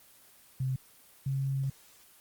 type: tone pair in turn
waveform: sine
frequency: 130.81 / 135.61 Hz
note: C3 / C#3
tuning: 0 / -38 cents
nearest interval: minor second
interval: 62 cents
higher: second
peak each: -28 dBFS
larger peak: neither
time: 0.6-0.76 / 1.26-1.7 s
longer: second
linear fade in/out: 5 ms
effects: white hiss -58 dBFS RMS until 2.2 s + Opus 24 kbps

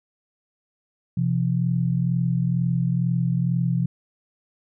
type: tone pair together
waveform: sine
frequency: 128.7 / 170.84 Hz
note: C3 / F3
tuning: -28 / -38 cents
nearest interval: perfect fourth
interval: 490 cents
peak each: -22 dBFS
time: 1.17-3.86 s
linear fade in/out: 5 ms
effects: none

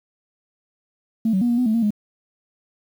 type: tone with pitch steps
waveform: sine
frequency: 223.9 / 189.3 / 240.7 / 237.4 / 250.1 / 218.5 / 231.4 / 209.1 Hz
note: A3 / F#3 / B3 / A#3 / B3 / A3 / A#3 / G#3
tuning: +30 / +40 / -44 / +32 / +22 / -12 / -13 / +12 cents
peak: -15 dBFS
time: 1.25-1.906 s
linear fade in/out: 5 ms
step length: 82 ms
effects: tanh soft clip ceiling -12 dBFS + 8-bit

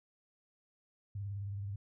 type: tone with vibrato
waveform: sine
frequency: 100 Hz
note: G2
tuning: 35 cents sharp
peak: -37 dBFS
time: 1.15-1.76 s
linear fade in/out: 5 ms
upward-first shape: sine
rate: 19 Hz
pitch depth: 67 cents each way
effects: none

